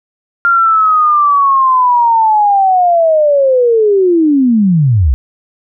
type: linear sweep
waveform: sine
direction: down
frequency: 1396.9 to 56.8 Hz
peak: -6 dBFS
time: 0.45-5.14 s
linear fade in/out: 0 ms
effects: none